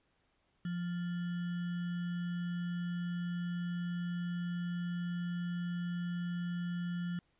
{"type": "tone with sample-and-hold", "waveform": "sine", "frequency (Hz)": 174.61, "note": "F3", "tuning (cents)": 0, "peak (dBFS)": -34, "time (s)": [0.65, 7.19], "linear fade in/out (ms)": 2, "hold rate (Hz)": 1575, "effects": ["pink hiss -75 dBFS RMS until 7.39 s", "resampled to 8000 Hz"]}